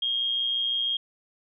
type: tone with amplitude modulation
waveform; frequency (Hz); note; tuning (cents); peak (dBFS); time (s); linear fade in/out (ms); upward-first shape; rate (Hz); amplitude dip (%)
sine; 3243; G#7; -42; -22; 0.02-0.97; 5; sine; 126; 40
effects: none